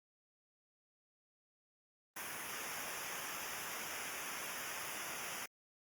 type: noise with comb filter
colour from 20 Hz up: pink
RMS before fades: -44 dBFS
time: 2.16-5.46 s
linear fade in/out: 5 ms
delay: 0.24 ms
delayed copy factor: -0.85
effects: high-pass 100 Hz 12 dB/octave + Opus 32 kbps